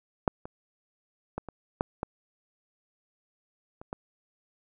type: clicks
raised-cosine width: 1 ms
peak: -8 / -25 / -18 / -25 / -11 / -16 / -29 / -20 dBFS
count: 8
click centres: 0.278 / 0.455 / 1.38 / 1.487 / 1.809 / 2.031 / 3.815 / 3.929 s
effects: none